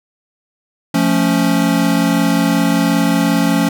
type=chord; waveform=square; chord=F augmented; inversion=none; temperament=equal; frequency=174.61 / 220 / 277.2 Hz; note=F3 / A3 / C#4; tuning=0 / 0 / 0 cents; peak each=-17 / -18 / -16 dBFS; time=0.94-3.69 s; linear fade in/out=5 ms; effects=none